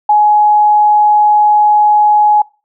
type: tone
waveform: sine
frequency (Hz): 840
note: G#5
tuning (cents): +19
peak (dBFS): -5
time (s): 0.09-2.42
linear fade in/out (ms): 5
effects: noise-tail reverb RT60 0.3 s tail -22 dB re dry